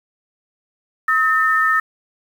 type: tone pair together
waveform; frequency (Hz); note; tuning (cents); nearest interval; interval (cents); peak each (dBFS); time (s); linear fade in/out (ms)
sine; 1280 / 1803.9; D#6 / A6; +49 / +43; tritone; 594; -16; 1.08-1.8; 5
effects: 7-bit